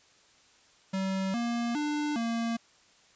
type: tone with pitch steps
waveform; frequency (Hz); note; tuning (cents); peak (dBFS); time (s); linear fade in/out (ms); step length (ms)
square; 191.4 / 235.9 / 297.2 / 230.9; G3 / A#3 / D4 / A#3; -41 / +21 / +21 / -16; -29; 0.93-2.57; 10; 410
effects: white hiss -61 dBFS RMS until 3.15 s + resampled to 16000 Hz